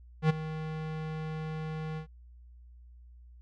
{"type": "tone with ADSR envelope", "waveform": "square", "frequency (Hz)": 156.9, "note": "D#3", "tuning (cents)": 15, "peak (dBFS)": -20, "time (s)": [0.22, 2.07], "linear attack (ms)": 77, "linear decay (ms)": 15, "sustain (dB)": -15, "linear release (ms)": 99, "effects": ["added 60 Hz sine -50 dBFS peak until 3.41 s", "low-pass 3000 Hz 12 dB/octave"]}